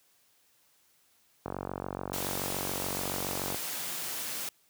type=click train; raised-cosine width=1 ms; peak=-20 dBFS; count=99; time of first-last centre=1.46-3.545 s; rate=47 Hz
type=high-pass noise; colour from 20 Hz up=white; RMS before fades=-36 dBFS; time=2.13-4.49 s; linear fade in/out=2 ms; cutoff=110 Hz; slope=12 dB/octave
effects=white hiss -67 dBFS RMS until 4.69 s + high-pass 60 Hz 12 dB/octave